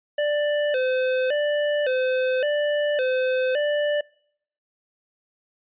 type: tone with vibrato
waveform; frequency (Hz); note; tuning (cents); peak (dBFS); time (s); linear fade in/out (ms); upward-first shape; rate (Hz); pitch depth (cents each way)
square; 550; C#5; -14; -21; 0.18-4.01; 5; square; 0.89; 120
effects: noise-tail reverb RT60 0.7 s tail -26 dB re dry + resampled to 8000 Hz